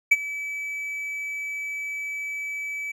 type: tone with ADSR envelope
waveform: triangle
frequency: 2297 Hz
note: D7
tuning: 39 cents flat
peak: -9 dBFS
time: 0.11-2.92 s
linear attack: 10 ms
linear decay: 35 ms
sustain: -18 dB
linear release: 10 ms
effects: none